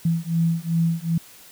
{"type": "beating tone pair", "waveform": "sine", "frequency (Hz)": [164.81, 167.41], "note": ["E3", "E3"], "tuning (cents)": [0, 27], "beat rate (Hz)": 2.6, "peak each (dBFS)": [-22, -22], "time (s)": [0.05, 1.18], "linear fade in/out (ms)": 5, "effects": ["white hiss -47 dBFS RMS until 1.51 s"]}